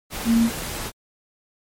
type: tone in noise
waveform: sine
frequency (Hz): 230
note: A#3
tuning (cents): -23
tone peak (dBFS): -14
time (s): 0.25-0.5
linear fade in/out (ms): 50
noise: pink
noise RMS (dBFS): -30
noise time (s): 0.1-0.92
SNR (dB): +13
effects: MP3 64 kbps